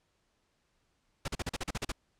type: noise bursts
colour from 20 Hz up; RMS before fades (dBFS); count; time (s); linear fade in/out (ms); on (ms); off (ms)
pink; -34; 10; 1.25-1.92; 5; 31; 40
effects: pink hiss -75 dBFS RMS until 2.19 s + low-pass 8000 Hz 12 dB/octave